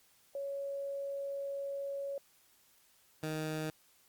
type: tone pair in turn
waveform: sine / 15% pulse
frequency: 557 / 155.9 Hz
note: C#5 / D#3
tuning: +8 / +4 cents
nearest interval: octave + minor seventh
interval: 2204 cents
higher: first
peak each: -36 / -29 dBFS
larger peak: second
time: 0.35-2.18 / 3.23-3.7 s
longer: first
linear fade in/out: 2 ms
effects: white hiss -67 dBFS RMS until 4.08 s + Opus 48 kbps